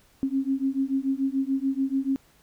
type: beating tone pair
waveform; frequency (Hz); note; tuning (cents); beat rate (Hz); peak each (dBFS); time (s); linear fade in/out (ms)
sine; 266.3 / 273.2; C4 / C#4; +31 / -25; 6.9; -26; 0.23-2.16; 0
effects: pink hiss -60 dBFS RMS until 2.42 s

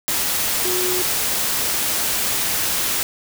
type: tone in noise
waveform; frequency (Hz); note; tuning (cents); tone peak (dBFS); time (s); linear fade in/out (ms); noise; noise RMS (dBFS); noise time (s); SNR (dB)
sine; 363.9; F#4; -29; -23; 0.65-1.02; 0; white; -21; 0.08-3.03; -5
effects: none

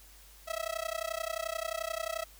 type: tone with amplitude modulation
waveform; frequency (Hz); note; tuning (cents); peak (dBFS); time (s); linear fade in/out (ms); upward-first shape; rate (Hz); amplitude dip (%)
sawtooth; 652; E5; -19; -26; 0.47-2.25; 20; sine; 31.4; 100
effects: added 50 Hz sine -56 dBFS peak until 2.39 s + white hiss -57 dBFS RMS until 2.39 s

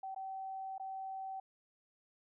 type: tone with dropouts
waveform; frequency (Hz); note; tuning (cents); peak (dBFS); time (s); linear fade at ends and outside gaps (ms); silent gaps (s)
sine; 768; G5; -36; -40; 0.03-1.4; 5; 0.147-0.161 / 0.781-0.797
effects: none

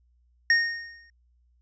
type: tone with exponential decay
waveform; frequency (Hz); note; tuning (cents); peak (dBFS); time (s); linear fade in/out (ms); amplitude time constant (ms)
square; 1850; A#6; -14; -16; 0.5-1.1; 2; 130
effects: added 60 Hz sine -61 dBFS peak until 1.61 s + resampled to 16000 Hz

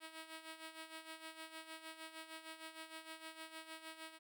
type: tone with tremolo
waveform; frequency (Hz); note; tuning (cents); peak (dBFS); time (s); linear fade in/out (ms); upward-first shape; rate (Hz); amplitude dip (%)
5% pulse; 319.9; D#4; +48; -36; 0-4.19; 50; sine; 6.5; 70
effects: none

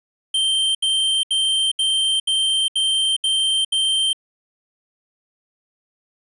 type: tone bursts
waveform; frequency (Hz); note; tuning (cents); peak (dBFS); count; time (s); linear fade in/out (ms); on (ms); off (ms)
square; 3136; G7; 0; -17; 8; 0.34-4.131; 5; 410; 73
effects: resampled to 24000 Hz

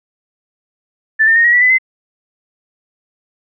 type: tone with pitch steps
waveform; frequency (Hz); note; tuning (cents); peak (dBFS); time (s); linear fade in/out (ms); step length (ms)
sine; 1760 / 1806.3 / 1853.9 / 1902.7 / 1952.8 / 2004 / 2057; A6 / A6 / A#6 / A#6 / B6 / B6 / C7; 0 / +45 / -10 / +35 / -20 / +25 / -30; -7; 1.19-1.785; 20; 85
effects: none

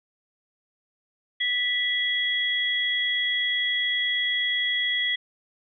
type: tone pair together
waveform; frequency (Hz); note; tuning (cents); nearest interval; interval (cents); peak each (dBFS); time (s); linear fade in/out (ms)
sine; 1967 / 3323; B6 / G#7; -7 / 0; major sixth; 907; -25; 1.4-5.16; 10
effects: none

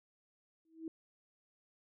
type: tone with exponential growth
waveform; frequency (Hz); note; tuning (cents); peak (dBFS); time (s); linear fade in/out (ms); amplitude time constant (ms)
sine; 323.5; E4; -32; -36; 0.65-0.88; 2; 49
effects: none

